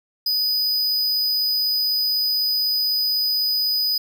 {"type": "tone", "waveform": "square", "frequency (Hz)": 4978, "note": "D#8", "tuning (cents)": 0, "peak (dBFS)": -19, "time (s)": [0.26, 3.98], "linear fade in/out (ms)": 5, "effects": []}